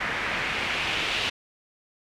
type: noise with low-pass filter sweep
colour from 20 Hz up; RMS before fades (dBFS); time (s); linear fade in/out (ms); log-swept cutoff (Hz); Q
white; -28; 0-1.3; 10; 1900 to 3100; 2.1
effects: none